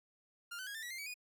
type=tone with pitch steps; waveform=sawtooth; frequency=1400 / 1517.9 / 1645.8 / 1784.4 / 1934.7 / 2098 / 2274 / 2466 Hz; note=F6 / F#6 / G#6 / A6 / B6 / C7 / C#7 / D#7; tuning=+4 / +44 / -16 / +24 / -36 / +4 / +44 / -16 cents; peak=-39 dBFS; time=0.51-1.142 s; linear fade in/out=10 ms; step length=79 ms; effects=none